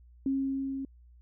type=tone with level ramp; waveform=sine; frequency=270.4 Hz; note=C#4; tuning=43 cents flat; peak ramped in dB=-25 to -33 dBFS; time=0.26-0.85 s; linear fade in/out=2 ms; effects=added 60 Hz sine -53 dBFS peak until 1.21 s